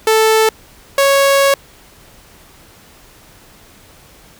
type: tone pair in turn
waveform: sawtooth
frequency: 440 / 553.1 Hz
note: A4 / C#5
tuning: 0 / -4 cents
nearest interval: major third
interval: 396 cents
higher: second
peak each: -5 dBFS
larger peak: neither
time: 0.07-0.49 / 0.98-1.54 s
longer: second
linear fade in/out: 2 ms
effects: pink hiss -44 dBFS RMS until 4.39 s